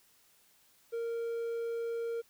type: tone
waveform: triangle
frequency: 463.8 Hz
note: A#4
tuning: 9 cents flat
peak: -31 dBFS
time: 0.92-2.22 s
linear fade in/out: 20 ms
effects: white hiss -66 dBFS RMS until 2.29 s